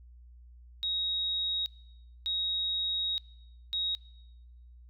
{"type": "tone bursts at uneven times", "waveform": "sine", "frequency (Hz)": 3780, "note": "A#7", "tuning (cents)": 23, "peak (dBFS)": -29, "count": 3, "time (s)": [[0.83, 1.66], [2.26, 3.18], [3.73, 3.95]], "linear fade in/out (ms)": 0, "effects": ["noise-tail reverb RT60 1.0 s tail -21 dB re dry", "added 60 Hz sine -50 dBFS peak until 4.89 s"]}